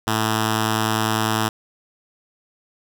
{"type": "tone with notch filter", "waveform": "5% pulse", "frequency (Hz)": 110, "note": "A2", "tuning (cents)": 0, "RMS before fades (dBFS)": -21, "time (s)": [0.07, 1.49], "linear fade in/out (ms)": 5, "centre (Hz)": 530, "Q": 1.5, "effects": []}